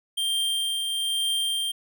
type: tone with tremolo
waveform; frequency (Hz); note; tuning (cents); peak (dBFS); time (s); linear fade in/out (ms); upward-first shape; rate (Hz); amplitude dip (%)
square; 3175; G7; +21; -23; 0.17-1.72; 10; triangle; 1.1; 35
effects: none